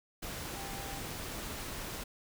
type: tone in noise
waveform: sine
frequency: 790 Hz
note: G5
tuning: 13 cents sharp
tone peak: -46 dBFS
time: 0.56-1 s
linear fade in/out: 10 ms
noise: pink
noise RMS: -41 dBFS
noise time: 0.22-2.04 s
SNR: -8 dB
effects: none